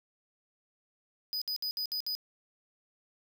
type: tone bursts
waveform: square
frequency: 4974 Hz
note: D#8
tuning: 1 cent flat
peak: -32 dBFS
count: 6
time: 1.33-2.151 s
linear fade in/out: 0 ms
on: 86 ms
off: 61 ms
effects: none